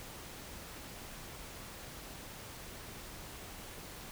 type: silence
effects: pink hiss -48 dBFS RMS until 4.11 s